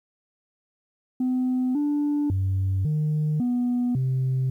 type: tone with pitch steps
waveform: sine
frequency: 254.2 / 292.5 / 95.6 / 152.6 / 244.9 / 130.6 Hz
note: C4 / D4 / G2 / D#3 / B3 / C3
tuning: -50 / -7 / -43 / -33 / -14 / -3 cents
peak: -19 dBFS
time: 1.2-4.5 s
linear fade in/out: 5 ms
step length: 550 ms
effects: tanh soft clip ceiling -19 dBFS + 10-bit